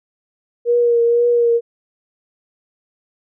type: tone with vibrato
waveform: sine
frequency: 473.7 Hz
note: A#4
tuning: 28 cents sharp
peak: -11 dBFS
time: 0.65-1.61 s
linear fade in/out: 50 ms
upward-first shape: triangle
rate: 2 Hz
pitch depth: 28 cents each way
effects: none